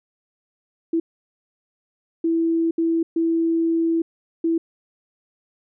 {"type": "tone bursts at uneven times", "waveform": "sine", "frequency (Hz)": 330, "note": "E4", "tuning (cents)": 2, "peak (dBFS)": -17, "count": 5, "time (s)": [[0.93, 1], [2.24, 2.71], [2.78, 3.03], [3.16, 4.02], [4.44, 4.58]], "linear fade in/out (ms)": 5, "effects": []}